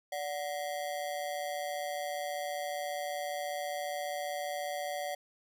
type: ring-modulated tone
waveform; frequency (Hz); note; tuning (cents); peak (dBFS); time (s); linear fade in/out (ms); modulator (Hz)
square; 659.3; E5; 0; -32; 0.12-5.15; 5; 77.4
effects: none